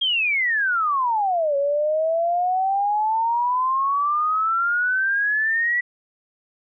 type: exponential two-way sweep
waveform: sine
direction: down then up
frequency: 3275 to 554.4 to 1961 Hz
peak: -18 dBFS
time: 0.01-5.81 s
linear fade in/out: 10 ms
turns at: 1.56 s
effects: none